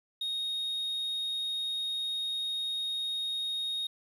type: tone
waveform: sine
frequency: 3729 Hz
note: A#7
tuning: in tune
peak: -28 dBFS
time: 0.21-3.87 s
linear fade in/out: 5 ms
effects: tanh soft clip ceiling -30 dBFS + 10-bit